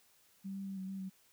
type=tone with pitch steps; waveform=sine; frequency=194.3 / 195.7 / 194.1 / 189 / 193.5 / 189.7 Hz; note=G3 / G3 / G3 / F#3 / G3 / F#3; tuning=-15 / -3 / -17 / +37 / -22 / +43 cents; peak=-39 dBFS; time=0.44-1.1 s; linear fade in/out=20 ms; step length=110 ms; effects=white hiss -68 dBFS RMS until 1.32 s